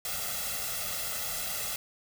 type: noise with comb filter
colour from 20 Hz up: white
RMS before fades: -34 dBFS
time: 0.05-1.76 s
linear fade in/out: 2 ms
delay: 1.5 ms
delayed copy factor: +0.9
effects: none